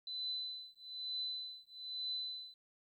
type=tone with tremolo; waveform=sine; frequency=4013 Hz; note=B7; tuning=27 cents sharp; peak=-36 dBFS; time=0.07-2.54 s; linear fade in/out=2 ms; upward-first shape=triangle; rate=1.1 Hz; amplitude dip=100%; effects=13-bit